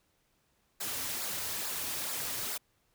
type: noise with flanger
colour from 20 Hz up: white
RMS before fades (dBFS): -36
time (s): 0.8-2.58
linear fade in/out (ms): 10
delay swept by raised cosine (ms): 0.32 to 5.72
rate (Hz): 2.3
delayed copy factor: -0.6
effects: pink hiss -73 dBFS RMS until 2.94 s